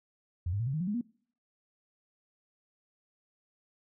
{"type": "tone with pitch steps", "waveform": "sine", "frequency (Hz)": [87.31, 100.87, 116.54, 134.65, 155.57, 179.74, 207.7, 239.9], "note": ["F2", "G2", "A#2", "C#3", "D#3", "F#3", "G#3", "A#3"], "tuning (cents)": [0, 50, 0, -50, 0, -50, 0, 50], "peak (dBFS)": -29, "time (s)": [0.46, 1.012], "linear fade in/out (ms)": 5, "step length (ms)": 69, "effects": ["noise-tail reverb RT60 0.5 s tail -22 dB re dry"]}